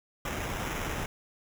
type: noise with sample-and-hold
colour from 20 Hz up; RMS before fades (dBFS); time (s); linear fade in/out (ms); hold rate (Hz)
pink; -34; 0.25-1.06; 2; 4410
effects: none